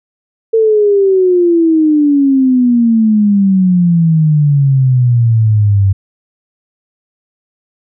sine exponential sweep, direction down, 453.2 to 95.8 Hz, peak -6 dBFS, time 0.53-5.93 s, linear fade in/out 10 ms, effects none

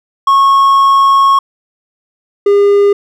triangle tone pair in turn, 1096 / 404.4 Hz, C#6 / G#4, -20 / -46 cents, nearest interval octave + perfect fourth, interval 1726 cents, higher first, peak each -3 dBFS, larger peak neither, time 0.27-1.39 / 2.46-2.93 s, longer first, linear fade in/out 5 ms, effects none

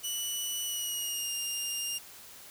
15% pulse tone with pitch glide, 2958 to 2811 Hz, F#7 to F7, -1 to +11 cents, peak -25 dBFS, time 0.03-1.99 s, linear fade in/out 20 ms, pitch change -88 cents, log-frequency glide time 0.65-1.31 s, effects white hiss -50 dBFS RMS until 2.5 s

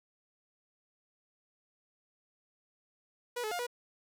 sawtooth tone with pitch steps, 486.2 / 430 / 707 / 485.7 Hz, B4 / A4 / F5 / B4, -27 / -40 / +21 / -29 cents, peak -30 dBFS, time 3.36-3.668 s, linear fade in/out 10 ms, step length 77 ms, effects none

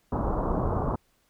pink low-pass noise, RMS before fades -27 dBFS, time 0.12-0.96 s, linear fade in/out 5 ms, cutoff 1200 Hz, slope 48 dB/octave, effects pink hiss -68 dBFS RMS until 1.29 s

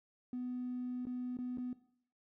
triangle tone with dropouts, 249 Hz, B3, 14 cents sharp, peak -34 dBFS, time 0.33-1.73 s, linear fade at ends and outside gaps 2 ms, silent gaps 1.054-1.068 / 1.37-1.387 / 1.574-1.582 s, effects noise-tail reverb RT60 0.6 s tail -19 dB re dry + tanh soft clip ceiling -34 dBFS

